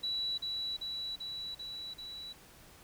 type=tone with echo; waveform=sine; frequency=3933 Hz; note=B7; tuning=8 cents flat; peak=-32 dBFS; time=0.03-0.38 s; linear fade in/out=10 ms; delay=390 ms; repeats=5; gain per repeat=-2 dB; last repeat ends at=2.33 s; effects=pink hiss -57 dBFS RMS until 2.83 s